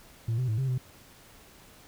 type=tone with pitch steps; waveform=sine; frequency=114.1 / 127.3 / 109.3 / 133.1 / 127.4 Hz; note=A#2 / C3 / A2 / C3 / C3; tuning=-37 / -47 / -11 / +30 / -46 cents; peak=-23 dBFS; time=0.28-0.78 s; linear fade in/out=5 ms; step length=100 ms; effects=tanh soft clip ceiling -24 dBFS + pink hiss -54 dBFS RMS until 1.87 s